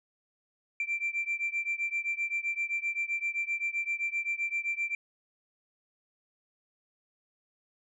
sine beating tone pair, 2349 / 2356.7 Hz, D7 / D7, 0 / +5 cents, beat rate 7.7 Hz, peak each -31 / -32 dBFS, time 0.8-4.95 s, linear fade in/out 2 ms, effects tanh soft clip ceiling -24 dBFS

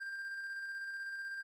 triangle tone with tremolo, 1589 Hz, G6, 23 cents sharp, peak -37 dBFS, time 0-1.43 s, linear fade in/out 20 ms, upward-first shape square, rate 16 Hz, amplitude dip 25%, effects none

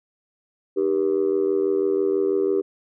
sine tone with amplitude modulation, 392 Hz, G4, in tune, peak -13 dBFS, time 0.76-2.62 s, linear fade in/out 20 ms, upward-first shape sine, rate 86.1 Hz, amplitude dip 95%, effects tanh soft clip ceiling -12 dBFS

